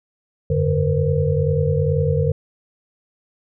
sine tone cluster, 87.8 / 97.8 / 146.3 / 465.7 / 508 Hz, F2 / G2 / D3 / A#4 / B4, +10 / -4 / -6 / -2 / +49 cents, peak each -23 / -25 / -19 / -22 / -25 dBFS, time 0.5-2.32 s, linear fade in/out 5 ms, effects none

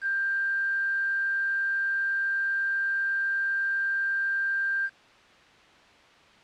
sine tone with quantisation, 1587 Hz, G6, 21 cents sharp, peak -24 dBFS, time 0.01-4.9 s, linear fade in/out 50 ms, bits 7, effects white hiss -54 dBFS RMS until 6.43 s + low-pass 3000 Hz 12 dB/octave

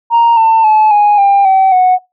sine tone with pitch steps, 932.3 / 896.4 / 861.9 / 828.7 / 796.8 / 766.1 / 736.6 Hz, A#5 / A5 / A5 / G#5 / G5 / G5 / F#5, 0 / +32 / -36 / -4 / +28 / -40 / -8 cents, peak -3 dBFS, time 0.1-1.99 s, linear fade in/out 50 ms, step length 270 ms, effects noise-tail reverb RT60 0.2 s tail -23 dB re dry + tanh soft clip ceiling -3 dBFS

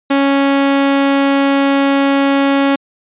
sawtooth tone, 276.9 Hz, C#4, 2 cents flat, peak -6 dBFS, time 0.1-2.76 s, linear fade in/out 10 ms, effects resampled to 8000 Hz

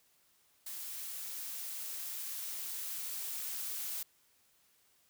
blue noise with level ramp, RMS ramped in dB -43 to -39 dBFS, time 0.66-4.03 s, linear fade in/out 5 ms, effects white hiss -70 dBFS RMS until 5.09 s

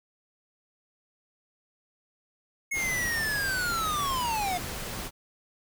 square linear sweep, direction down, 2189 to 698.5 Hz, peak -28 dBFS, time 2.71-4.58 s, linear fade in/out 10 ms
pink noise, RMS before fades -36 dBFS, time 2.73-5.11 s, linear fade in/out 50 ms
effects none

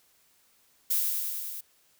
violet noise with echo, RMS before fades -26 dBFS, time 0.9-1.01 s, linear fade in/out 10 ms, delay 100 ms, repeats 6, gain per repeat -2 dB, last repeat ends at 1.61 s, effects white hiss -65 dBFS RMS until 1.99 s

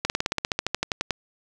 slowing click train, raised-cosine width 0.2 ms, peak -6 dBFS, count 16, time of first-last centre 0.05-1.107 s, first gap 49 ms, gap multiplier 1.05, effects none

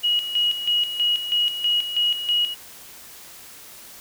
sine tone with tremolo, 2900 Hz, F#7, 35 cents flat, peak -17 dBFS, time 0.03-2.55 s, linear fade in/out 20 ms, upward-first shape square, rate 3.1 Hz, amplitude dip 65%, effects white hiss -43 dBFS RMS until 4 s

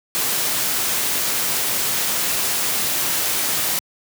white noise, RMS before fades -21 dBFS, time 0.15-3.79 s, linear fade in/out 0 ms, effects high-pass 100 Hz 12 dB/octave

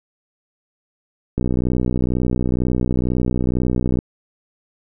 click train, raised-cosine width 3 ms, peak -7 dBFS, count 163, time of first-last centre 1.38-3.989 s, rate 62.1 Hz, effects none

